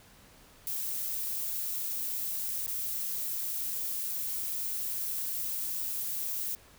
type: noise with dropouts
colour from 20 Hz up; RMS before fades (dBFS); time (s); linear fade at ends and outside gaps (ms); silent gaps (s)
violet; -34; 0.67-6.55; 0; 2.664-2.679
effects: pink hiss -57 dBFS RMS until 6.78 s